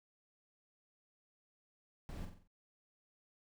brown noise with echo, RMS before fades -44 dBFS, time 2.09-2.25 s, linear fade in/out 0 ms, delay 45 ms, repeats 5, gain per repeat -6 dB, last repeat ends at 2.475 s, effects none

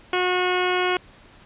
harmonic tone with a mistuned harmonic, 363.2 Hz, F#4, 32 cents flat, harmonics 1 / 2 / 3 / 4 / 5 / 6 / 7 / 8 / 9, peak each -23 / -27 / -28 / -28 / -35 / -30 / -32 / -32 / -34 dBFS, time 0.13-0.97 s, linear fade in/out 2 ms, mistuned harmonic 9, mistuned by +17 cents, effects pink hiss -50 dBFS RMS until 1.45 s + resampled to 8000 Hz

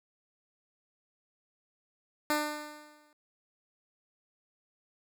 10% pulse tone with exponential decay, 299.7 Hz, D4, 35 cents sharp, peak -17 dBFS, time 2.3-3.13 s, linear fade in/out 1 ms, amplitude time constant 180 ms, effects none

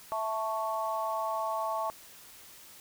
sine chord, A major, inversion second, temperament equal, 659.3 / 880 / 1108.7 Hz, E5 / A5 / C#6, 0 / 0 / 0 cents, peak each -34 dBFS, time 0.12-1.9 s, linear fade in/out 0 ms, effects white hiss -52 dBFS RMS until 2.8 s

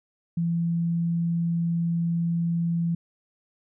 sine tone, 168.8 Hz, E3, 41 cents sharp, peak -22 dBFS, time 0.37-2.95 s, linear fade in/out 5 ms, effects none

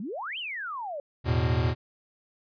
sine exponential two-way sweep, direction up then down, 180.8 to 3206 to 548 Hz, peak -32 dBFS, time 0-1 s, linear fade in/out 2 ms, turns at 0.38 s
square chord, E suspended fourth, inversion none, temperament equal with one note detuned, 82.41 / 109.18 / 123.47 Hz, E2 / A2 / B2, 0 / -13 / 0 cents, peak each -28 / -29 / -27 dBFS, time 1.24-1.75 s, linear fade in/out 50 ms
effects resampled to 11025 Hz

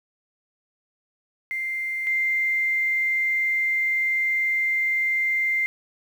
sine tone pair in turn, 2093 / 2093 Hz, C7 / C7, 0 / 0 cents, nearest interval unison, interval 0 cents, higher neither, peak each -25 / -20 dBFS, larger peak second, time 1.51-2.07 / 2.07-5.66 s, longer second, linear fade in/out 0 ms, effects 8-bit

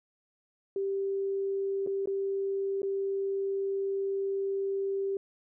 sine tone with dropouts, 392 Hz, G4, in tune, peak -28 dBFS, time 0.76-5.17 s, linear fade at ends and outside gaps 2 ms, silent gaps 1.864-1.872 / 2.058-2.073 / 2.819-2.83 s, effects none

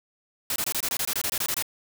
white noise bursts, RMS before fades -27 dBFS, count 14, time 0.5-1.625 s, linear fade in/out 2 ms, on 59 ms, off 23 ms, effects none

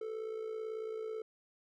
triangle tone with amplitude modulation, 440 Hz, A4, in tune, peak -33 dBFS, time 0.01-1.22 s, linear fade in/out 5 ms, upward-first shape sine, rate 58.2 Hz, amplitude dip 60%, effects none

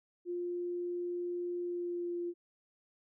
sine tone with pitch glide, 351.7 to 347.5 Hz, F4 to F4, +12 to -9 cents, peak -34 dBFS, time 0.25-2.34 s, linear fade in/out 50 ms, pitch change -21 cents, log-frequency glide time 1.6-2.19 s, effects none

